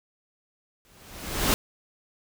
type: noise with exponential growth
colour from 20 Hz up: pink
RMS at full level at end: -20 dBFS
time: 0.85-1.54 s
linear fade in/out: 0 ms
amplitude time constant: 150 ms
effects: none